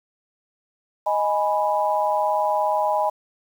sine chord, G# minor, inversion second, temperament equal, 622.3 / 830.6 / 987.8 Hz, D#5 / G#5 / B5, 0 / 0 / 0 cents, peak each -23 / -22 / -24 dBFS, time 1.06-3.1 s, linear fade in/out 10 ms, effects 8-bit

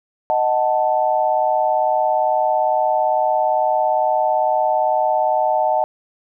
sine chord, D# diminished, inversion none, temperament equal, 622.3 / 740 / 880 Hz, D#5 / F#5 / A5, 0 / 0 / 0 cents, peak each -19 dBFS, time 0.3-5.84 s, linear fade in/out 0 ms, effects none

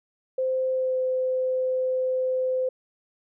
sine tone with pitch glide, 519 to 514.2 Hz, C5 to C5, -14 to -30 cents, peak -22 dBFS, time 0.38-2.69 s, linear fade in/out 5 ms, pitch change -16 cents, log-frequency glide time 0.72-0.98 s, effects none

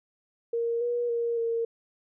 sine tone with pitch steps, 466 / 480.2 / 468.6 / 460.8 Hz, A#4 / B4 / A#4 / A#4, -1 / -49 / +9 / -20 cents, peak -25 dBFS, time 0.53-1.65 s, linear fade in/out 5 ms, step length 280 ms, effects none

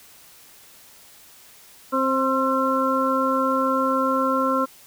harmonic tone with a mistuned harmonic, 264.1 Hz, C4, 16 cents sharp, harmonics 1 / 2 / 4 / 5, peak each -24 / -24 / -24 / -24 dBFS, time 1.92-4.66 s, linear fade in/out 20 ms, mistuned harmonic 5, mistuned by +36 cents, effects white hiss -49 dBFS RMS until 4.86 s

